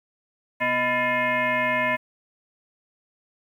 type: tone with frequency modulation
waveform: sine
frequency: 1378 Hz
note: F6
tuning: 24 cents flat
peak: -20 dBFS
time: 0.6-1.97 s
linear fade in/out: 20 ms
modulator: 377 Hz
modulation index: 2.6
effects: 9-bit